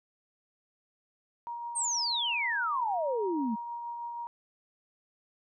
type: tone with tremolo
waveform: sine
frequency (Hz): 945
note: A#5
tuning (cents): +23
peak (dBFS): -34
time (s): 1.47-4.27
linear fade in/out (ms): 0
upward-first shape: triangle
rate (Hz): 6.3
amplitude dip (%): 30
type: exponential sweep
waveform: sine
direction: down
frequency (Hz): 8870 to 207.7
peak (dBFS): -28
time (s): 1.75-3.56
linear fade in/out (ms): 20
effects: none